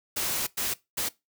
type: noise bursts at uneven times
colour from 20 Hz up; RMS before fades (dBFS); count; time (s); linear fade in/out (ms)
white; -29; 3; 0.16-0.47 / 0.57-0.74 / 0.97-1.09; 10
effects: noise-tail reverb RT60 0.2 s tail -20 dB re dry